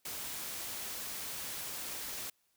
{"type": "noise", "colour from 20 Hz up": "white", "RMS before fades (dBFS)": -41, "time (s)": [0.05, 2.3], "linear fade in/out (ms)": 5, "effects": ["white hiss -75 dBFS RMS until 2.56 s"]}